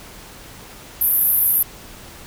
white band-pass noise, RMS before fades -17 dBFS, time 1.01-1.63 s, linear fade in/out 5 ms, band 11000 to 14000 Hz, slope 96 dB/octave, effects pink hiss -40 dBFS RMS until 2.26 s

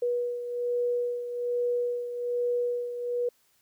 sine beating tone pair, 484.8 / 486 Hz, B4 / B4, -32 / -28 cents, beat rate 1.2 Hz, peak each -27 / -34 dBFS, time 0.02-3.29 s, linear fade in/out 5 ms, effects white hiss -67 dBFS RMS until 3.61 s

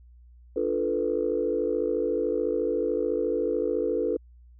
sine chord, B half-diminished seventh, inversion first, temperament equal, 293.7 / 349.2 / 440 / 493.9 Hz, D4 / F4 / A4 / B4, 0 / 0 / 0 / 0 cents, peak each -32 / -30 / -27 / -28 dBFS, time 0.56-4.17 s, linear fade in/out 5 ms, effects tanh soft clip ceiling -13 dBFS + added 60 Hz sine -49 dBFS peak until 4.59 s

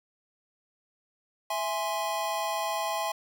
square chord, E augmented, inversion none, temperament equal, 659.3 / 830.6 / 1046.5 Hz, E5 / G#5 / B#5, 0 / 0 / 0 cents, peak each -34 / -33 / -34 dBFS, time 1.5-3.12 s, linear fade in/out 5 ms, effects 10-bit

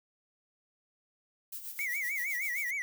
violet noise with tremolo, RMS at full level -40 dBFS, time 1.52-2.71 s, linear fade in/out 5 ms, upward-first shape sine, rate 7.7 Hz, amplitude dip 60%
triangle tone with vibrato, 2093 Hz, C7, in tune, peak -30 dBFS, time 1.79-2.82 s, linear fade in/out 0 ms, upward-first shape sine, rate 6.5 Hz, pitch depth 160 cents each way
effects none

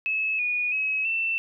sine tone with pitch steps, 2590 / 2457 / 2560 / 2677 Hz, E7 / D#7 / D#7 / E7, -31 / -22 / +49 / +26 cents, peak -23 dBFS, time 0.06-1.38 s, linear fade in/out 0 ms, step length 330 ms, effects none

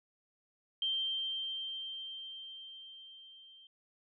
sine tone with level ramp, 3146 Hz, G7, 6 cents sharp, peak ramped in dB -30 to -55 dBFS, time 0.82-3.67 s, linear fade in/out 2 ms, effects none

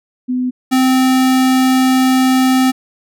sine / square tone pair in turn, 251.8 / 259.3 Hz, B3 / C4, +34 / -15 cents, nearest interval minor second, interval 51 cents, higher second, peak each -14 / -10 dBFS, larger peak second, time 0.28-0.51 / 0.71-2.72 s, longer second, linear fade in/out 20 ms, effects none

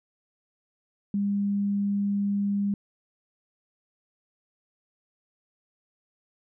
sine tone, 201.4 Hz, G3, 47 cents sharp, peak -23 dBFS, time 1.14-2.74 s, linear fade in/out 2 ms, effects none

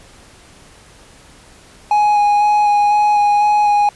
triangle tone with vibrato, 830.6 Hz, G#5, in tune, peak -8 dBFS, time 1.91-3.89 s, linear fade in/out 2 ms, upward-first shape square, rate 2 Hz, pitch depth 10 cents each way, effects pink hiss -44 dBFS RMS until 3.95 s + resampled to 24000 Hz

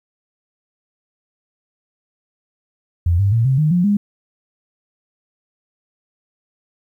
sine tone with pitch steps, 86 / 99.36 / 114.8 / 132.63 / 153.23 / 177.04 / 204.5 Hz, F2 / G2 / A#2 / C3 / D#3 / F3 / G#3, -26 / +24 / -26 / +24 / -26 / +24 / -26 cents, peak -12 dBFS, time 3.06-3.97 s, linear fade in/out 5 ms, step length 130 ms, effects 9-bit

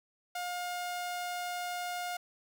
sawtooth tone, 712 Hz, F5, 33 cents sharp, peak -31 dBFS, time 0.35-2.17 s, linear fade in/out 5 ms, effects none

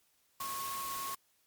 sine tone in noise, 1094 Hz, C#6, 23 cents flat, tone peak -38 dBFS, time 0.4-1.15 s, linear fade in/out 5 ms, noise white, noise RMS -42 dBFS, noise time 0.4-1.15 s, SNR +1 dB, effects white hiss -72 dBFS RMS until 1.46 s + MP3 96 kbps

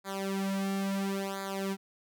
sawtooth tone with flanger, 195.1 Hz, G3, 8 cents flat, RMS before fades -33 dBFS, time 0.04-1.77 s, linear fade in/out 50 ms, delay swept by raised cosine 0.35 to 3.15 ms, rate 0.73 Hz, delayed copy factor -0.95, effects none

